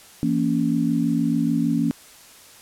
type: chord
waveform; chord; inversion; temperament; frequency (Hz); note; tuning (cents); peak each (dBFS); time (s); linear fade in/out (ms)
sine; A# diminished; second; just; 167.82 / 233.1 / 279.7; E3 / A#3 / C#4; +31 / 0 / +16; -24 / -22 / -22; 0.23-1.91; 0
effects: white hiss -47 dBFS RMS until 2.61 s + low-pass 12000 Hz 12 dB/octave